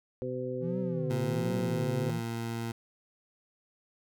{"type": "harmonic tone", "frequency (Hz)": 127.1, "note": "C3", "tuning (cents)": -50, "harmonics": [1, 2, 3, 4], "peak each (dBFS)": [-39, -39, -37, -36], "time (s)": [0.22, 2.1], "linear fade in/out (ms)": 0}
{"type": "tone with vibrato", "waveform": "triangle", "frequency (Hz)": 160.9, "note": "E3", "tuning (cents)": -42, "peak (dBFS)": -30, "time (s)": [0.6, 2.22], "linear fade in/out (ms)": 50, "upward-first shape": "triangle", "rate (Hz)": 1.3, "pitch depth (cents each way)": 290}
{"type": "tone", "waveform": "20% pulse", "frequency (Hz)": 115.6, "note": "A#2", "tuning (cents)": -14, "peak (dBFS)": -28, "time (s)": [1.1, 2.72], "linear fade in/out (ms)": 5}
{"effects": []}